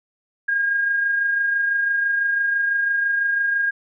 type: tone with amplitude modulation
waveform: sine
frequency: 1623 Hz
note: G#6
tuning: 40 cents flat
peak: -16 dBFS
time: 0.48-3.71 s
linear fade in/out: 10 ms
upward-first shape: sine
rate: 26 Hz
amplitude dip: 35%
effects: none